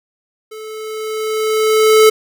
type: tone with level ramp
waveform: square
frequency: 434.9 Hz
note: A4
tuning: 20 cents flat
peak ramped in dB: -30 to -5 dBFS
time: 0.51-2.1 s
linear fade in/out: 10 ms
effects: none